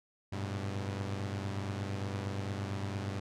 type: tone cluster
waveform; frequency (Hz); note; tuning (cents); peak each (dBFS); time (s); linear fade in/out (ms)
sawtooth; 97.6 / 106.3 / 122.2; G2 / G#2 / B2; -7 / +41 / -18; -32 / -39 / -39; 0.32-3.2; 10
effects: low-pass 7000 Hz 12 dB/octave